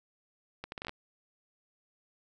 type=accelerating click train; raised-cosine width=0.3 ms; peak=-23 dBFS; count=8; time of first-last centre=0.64-0.894 s; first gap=81 ms; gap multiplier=0.71; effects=none